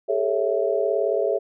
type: chord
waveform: sine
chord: A dominant seventh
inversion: third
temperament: equal with one note detuned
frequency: 401.6 / 440 / 554.4 / 659.3 Hz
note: G4 / A4 / C#5 / E5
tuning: +42 / 0 / 0 / 0 cents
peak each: -25 dBFS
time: 0.08-1.39 s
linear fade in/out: 20 ms
effects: none